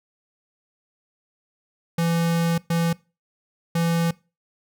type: tone bursts at uneven times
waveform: square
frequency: 167.8 Hz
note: E3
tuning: 31 cents sharp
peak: -20 dBFS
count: 3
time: 1.98-2.58 / 2.7-2.93 / 3.75-4.11 s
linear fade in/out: 5 ms
effects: noise-tail reverb RT60 0.3 s tail -22 dB re dry